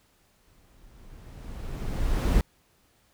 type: noise with exponential growth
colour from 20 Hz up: brown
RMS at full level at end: -20 dBFS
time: 0.47-2.41 s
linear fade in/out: 1 ms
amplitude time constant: 420 ms
effects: pink hiss -65 dBFS RMS until 3.13 s